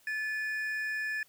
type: tone pair together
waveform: triangle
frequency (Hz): 1735 / 2454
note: A6 / D#7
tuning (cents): -25 / -25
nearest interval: tritone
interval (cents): 600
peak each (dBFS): -30 / -39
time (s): 0.07-1.23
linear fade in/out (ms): 2
effects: white hiss -64 dBFS RMS until 1.28 s